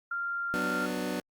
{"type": "tone", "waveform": "sine", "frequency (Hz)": 1391, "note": "F6", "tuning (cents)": -7, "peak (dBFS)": -30, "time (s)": [0.11, 0.86], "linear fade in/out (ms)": 5}
{"type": "chord", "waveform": "25% pulse", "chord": "B minor", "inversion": "second", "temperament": "just", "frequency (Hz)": [185.21, 246.9, 296.3], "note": ["F#3", "B3", "D4"], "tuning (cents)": [2, 0, 15], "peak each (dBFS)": [-32, -31, -32], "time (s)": [0.54, 1.2], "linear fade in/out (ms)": 0}
{"effects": ["Opus 48 kbps"]}